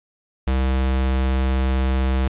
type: tone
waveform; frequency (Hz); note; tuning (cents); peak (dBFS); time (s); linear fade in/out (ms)
square; 65.41; C2; 0; -18; 0.47-2.28; 5
effects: resampled to 8000 Hz + 8-bit